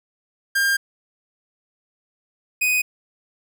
45% pulse tone pair in turn, 1603 / 2496 Hz, G6 / D#7, +38 / +5 cents, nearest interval minor sixth, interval 767 cents, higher second, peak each -17 dBFS, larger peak neither, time 0.55-0.77 / 2.61-2.82 s, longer first, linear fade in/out 10 ms, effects none

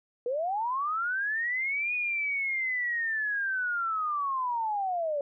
sine linear two-way sweep, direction up then down, 466.2 to 2478 to 557 Hz, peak -27 dBFS, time 0.26-5.21 s, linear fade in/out 2 ms, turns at 1.94 s, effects none

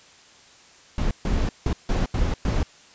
brown noise bursts at uneven times, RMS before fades -22 dBFS, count 6, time 0.98-1.11 / 1.25-1.49 / 1.66-1.73 / 1.89-2.06 / 2.14-2.34 / 2.45-2.63 s, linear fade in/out 2 ms, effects white hiss -51 dBFS RMS until 2.94 s + resampled to 16000 Hz

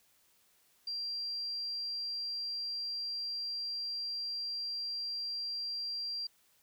sine tone, 4740 Hz, D8, 15 cents sharp, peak -35 dBFS, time 0.87-6.27 s, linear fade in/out 5 ms, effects white hiss -69 dBFS RMS until 6.62 s

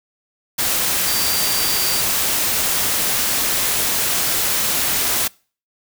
sine tone in noise, 4690 Hz, D8, 3 cents flat, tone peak -24 dBFS, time 1.07-2.01 s, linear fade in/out 10 ms, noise white, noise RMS -19 dBFS, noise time 0.58-5.28 s, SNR -8 dB, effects noise-tail reverb RT60 0.4 s tail -25 dB re dry

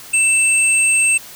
sine tone pair together, 2651 / 8416 Hz, E7 / C9, +9 / +9 cents, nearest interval octave + minor sixth, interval 2000 cents, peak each -14 dBFS, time 0.13-1.18 s, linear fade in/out 10 ms, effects white hiss -37 dBFS RMS until 1.35 s

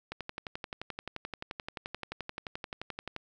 click train, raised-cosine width 0.3 ms, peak -21 dBFS, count 36, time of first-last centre 0.12-3.163 s, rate 11.5 Hz, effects none

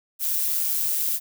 violet noise with amplitude modulation, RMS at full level -22 dBFS, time 0.19-1.2 s, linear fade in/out 50 ms, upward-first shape sine, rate 156 Hz, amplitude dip 50%, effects none

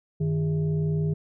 sine tone with frequency modulation, 155.56 Hz, D#3, in tune, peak -22 dBFS, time 0.2-1.14 s, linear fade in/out 10 ms, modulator 252 Hz, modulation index 0.59, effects none

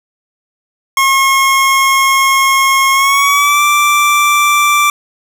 25% pulse tone with pitch glide, 1082 to 1173.1 Hz, C#6 to D6, -42 to -2 cents, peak -4 dBFS, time 0.97-4.9 s, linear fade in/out 2 ms, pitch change +140 cents, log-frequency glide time 2.93-3.62 s, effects none

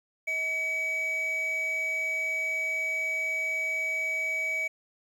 triangle tone pair together, 638 / 2274 Hz, D#5 / C#7, +43 / +44 cents, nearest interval octave + minor seventh, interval 2201 cents, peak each -37 / -25 dBFS, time 0.27-4.68 s, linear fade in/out 10 ms, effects tanh soft clip ceiling -21 dBFS + 10-bit

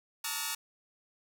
5% pulse tone cluster, 879 / 921 / 1141 / 1277 / 1431 Hz, A5 / A#5 / C#6 / D#6 / F6, -2 / -21 / +50 / +45 / +42 cents, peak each -28 dBFS, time 0.24-0.55 s, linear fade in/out 5 ms, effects none

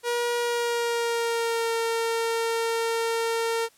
sawtooth tone with pitch glide, 478.3 to 457.8 Hz, A#4 to A#4, +44 to -31 cents, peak -20 dBFS, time 0.03-3.69 s, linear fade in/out 50 ms, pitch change -75 cents, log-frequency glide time 0.38-1.73 s, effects white hiss -59 dBFS RMS until 3.77 s + low-pass 12000 Hz 12 dB/octave

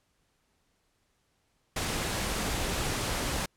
pink noise, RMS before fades -31 dBFS, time 1.76-3.46 s, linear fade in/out 5 ms, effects pink hiss -73 dBFS RMS until 3.56 s + low-pass 11000 Hz 12 dB/octave

